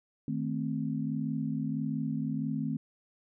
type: chord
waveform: sine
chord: A diminished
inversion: second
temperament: equal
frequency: 155.56 / 220 / 261.6 Hz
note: Eb3 / A3 / C4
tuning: 0 / 0 / 0 cents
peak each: -34 dBFS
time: 0.28-2.77 s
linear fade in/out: 2 ms
effects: none